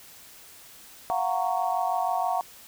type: chord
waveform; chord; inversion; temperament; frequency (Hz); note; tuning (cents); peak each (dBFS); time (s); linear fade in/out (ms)
sine; Gb major seventh; third; just; 693.7 / 740 / 925 / 1110; F5 / Gb5 / Bb5 / Db6; -12 / 0 / -14 / +2; -29 / -27 / -30 / -33; 1.1-2.41; 0
effects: white hiss -49 dBFS RMS until 2.67 s